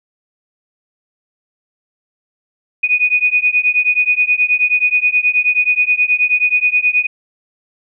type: beating tone pair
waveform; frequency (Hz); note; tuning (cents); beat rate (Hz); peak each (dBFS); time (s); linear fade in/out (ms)
sine; 2474 / 2483.4; D#7 / D#7; -10 / -4; 9.4; -14; 2.83-7.07; 10
effects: none